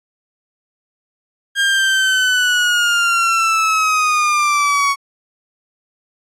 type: linear sweep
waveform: 30% pulse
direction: down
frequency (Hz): 1614 to 1110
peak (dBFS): -10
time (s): 1.55-4.96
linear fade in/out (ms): 50
effects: low-pass 9000 Hz 12 dB/octave + AAC 64 kbps